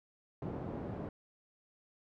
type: band-pass noise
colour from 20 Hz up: pink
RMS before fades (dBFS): -41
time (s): 0.42-1.09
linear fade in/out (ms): 2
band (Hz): 100 to 610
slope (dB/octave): 12
effects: none